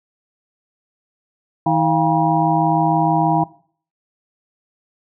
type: harmonic tone with a mistuned harmonic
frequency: 160.3 Hz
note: E3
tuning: 48 cents flat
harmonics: 1 / 2 / 4 / 5 / 6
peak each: -20 / -20 / -20 / -20 / -20 dBFS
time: 1.66-3.44 s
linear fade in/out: 5 ms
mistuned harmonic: 4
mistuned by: +140 cents
effects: noise-tail reverb RT60 0.5 s tail -19 dB re dry